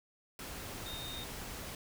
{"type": "tone in noise", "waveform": "sine", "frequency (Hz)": 3691, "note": "A#7", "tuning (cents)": -18, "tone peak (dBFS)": -43, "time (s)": [0.86, 1.24], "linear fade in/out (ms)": 2, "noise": "pink", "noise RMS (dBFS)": -44, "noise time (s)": [0.39, 1.75], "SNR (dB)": -2, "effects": []}